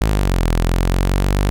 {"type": "linear two-way sweep", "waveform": "sawtooth", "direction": "down then up", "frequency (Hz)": [55, 41.27, 49.69], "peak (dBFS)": -10, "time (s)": [0.01, 1.5], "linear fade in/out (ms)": 0, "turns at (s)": 0.46, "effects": []}